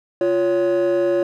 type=tone pair together; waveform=triangle; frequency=349 / 560 Hz; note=F4 / C#5; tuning=-1 / +18 cents; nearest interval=minor sixth; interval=819 cents; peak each=-15 / -15 dBFS; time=0.21-1.23 s; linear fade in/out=2 ms; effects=tanh soft clip ceiling -11 dBFS